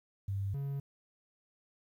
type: tone pair in turn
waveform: sine / triangle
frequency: 98.5 / 139.3 Hz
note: G2 / C#3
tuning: +9 / +9 cents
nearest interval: tritone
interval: 600 cents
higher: second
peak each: -32 / -32 dBFS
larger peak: neither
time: 0.28-0.54 / 0.54-0.8 s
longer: neither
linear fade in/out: 5 ms
effects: 11-bit